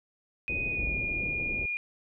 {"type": "tone with pitch glide", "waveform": "sine", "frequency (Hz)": [2489, 2428], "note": ["D#7", "D#7"], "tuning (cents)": [0, -43], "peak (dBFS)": -29, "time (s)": [0.48, 1.77], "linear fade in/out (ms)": 0, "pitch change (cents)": -43, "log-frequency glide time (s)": [0.67, 0.96]}
{"type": "low-pass noise", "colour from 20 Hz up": "pink", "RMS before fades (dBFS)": -38, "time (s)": [0.49, 1.66], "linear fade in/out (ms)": 5, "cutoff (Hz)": 550, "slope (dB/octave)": 24}
{"type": "tone", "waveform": "triangle", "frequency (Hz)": 53.9, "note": "A1", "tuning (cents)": -35, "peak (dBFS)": -32, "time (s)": [0.78, 0.97], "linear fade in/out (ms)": 10}
{"effects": []}